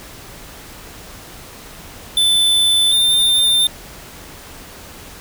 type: tone pair in turn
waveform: square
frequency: 3520 / 3602 Hz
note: A7 / A7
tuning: 0 / +40 cents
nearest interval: unison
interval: 40 cents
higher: second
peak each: -12 dBFS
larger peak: neither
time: 2.17-2.92 / 2.92-3.67 s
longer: neither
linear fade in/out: 2 ms
effects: pink hiss -37 dBFS RMS until 5.2 s